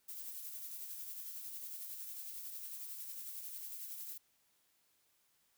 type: noise with tremolo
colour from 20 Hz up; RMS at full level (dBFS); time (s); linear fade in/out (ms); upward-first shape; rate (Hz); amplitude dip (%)
violet; -45; 0.08-4.18; 10; sine; 11; 35
effects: white hiss -75 dBFS RMS until 5.57 s